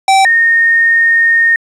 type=tone pair in turn; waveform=square / sine; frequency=774 / 1840.9 Hz; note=G5 / A#6; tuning=-22 / -22 cents; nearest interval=octave + minor third; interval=1500 cents; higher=second; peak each=-6 dBFS; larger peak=neither; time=0.08-0.25 / 0.25-1.56 s; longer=second; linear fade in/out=2 ms; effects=resampled to 22050 Hz + 7-bit